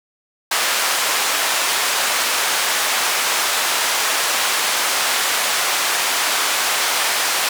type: band-pass noise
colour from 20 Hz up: pink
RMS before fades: -19 dBFS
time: 0.51-7.49 s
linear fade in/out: 5 ms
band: 870 to 12000 Hz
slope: 12 dB/octave
effects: none